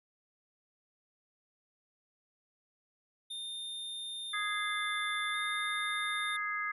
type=tone with vibrato; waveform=square; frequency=3588 Hz; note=A7; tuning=33 cents sharp; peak=-39 dBFS; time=3.3-6.37 s; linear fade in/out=10 ms; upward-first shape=square; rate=0.49 Hz; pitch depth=20 cents each way
type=chord; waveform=sine; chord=Ab major; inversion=second; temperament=just; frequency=1245.9 / 1661.2 / 2077 Hz; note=Eb6 / Ab6 / C7; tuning=+2 / 0 / -13 cents; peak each=-37 dBFS; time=4.33-6.72 s; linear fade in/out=10 ms
effects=resampled to 32000 Hz